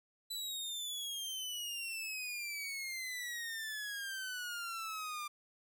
sawtooth exponential sweep, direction down, 3993 to 1188 Hz, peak -36 dBFS, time 0.3-5.28 s, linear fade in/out 10 ms, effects none

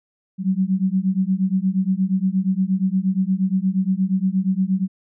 sine beating tone pair, 185 / 193.5 Hz, F#3 / G3, 0 / -22 cents, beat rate 8.5 Hz, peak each -20 dBFS, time 0.38-4.88 s, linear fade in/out 50 ms, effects none

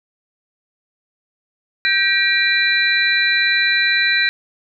sine tone cluster, 1570 / 1912 / 2374 / 3995 Hz, G6 / A#6 / D7 / B7, +2 / +43 / +18 / +19 cents, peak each -19 dBFS, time 1.85-4.29 s, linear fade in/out 0 ms, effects none

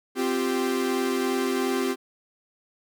45% pulse chord, C suspended fourth, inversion none, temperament equal with one note detuned, 260.4 / 349.2 / 392 Hz, C4 / F4 / G4, -8 / 0 / 0 cents, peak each -27 / -30 / -27 dBFS, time 0.15-1.96 s, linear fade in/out 50 ms, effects none

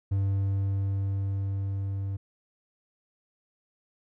triangle tone with level ramp, 98 Hz, G2, in tune, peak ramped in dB -21 to -27 dBFS, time 0.11-2.17 s, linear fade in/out 10 ms, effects none

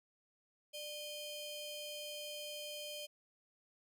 sawtooth ring-modulated tone, 1864.7 Hz, A#6, in tune, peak -37 dBFS, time 0.73-3.07 s, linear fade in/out 20 ms, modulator 1270 Hz, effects none

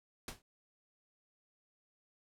pink noise with exponential decay, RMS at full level -38 dBFS, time 0.28-0.42 s, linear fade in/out 2 ms, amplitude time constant 30 ms, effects low-pass 12000 Hz 12 dB/octave

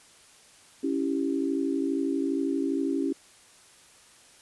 sine chord, C# diminished, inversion none, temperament equal, 277.2 / 329.6 / 392 Hz, C#4 / E4 / G4, 0 / 0 / 0 cents, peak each -27 / -30 / -32 dBFS, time 0.83-3.13 s, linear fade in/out 10 ms, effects white hiss -55 dBFS RMS until 4.41 s + resampled to 24000 Hz

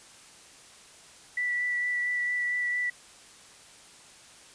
sine tone with vibrato, 1963 Hz, B6, 11 cents flat, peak -26 dBFS, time 1.37-2.9 s, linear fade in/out 5 ms, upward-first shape sine, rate 4.4 Hz, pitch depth 10 cents each way, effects white hiss -52 dBFS RMS until 4.54 s + resampled to 22050 Hz

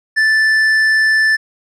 triangle tone with tanh clipping, 1758 Hz, A6, 2 cents flat, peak -11 dBFS, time 0.16-1.37 s, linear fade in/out 20 ms, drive 11 dB, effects none

